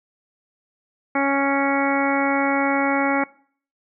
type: harmonic tone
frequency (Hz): 277.2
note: C#4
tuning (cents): 0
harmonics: 1 / 2 / 3 / 4 / 5 / 6 / 7 / 8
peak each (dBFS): -22 / -25 / -24 / -29 / -27 / -33 / -30 / -27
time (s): 1.15-3.24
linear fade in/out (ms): 5
effects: noise-tail reverb RT60 0.5 s tail -21 dB re dry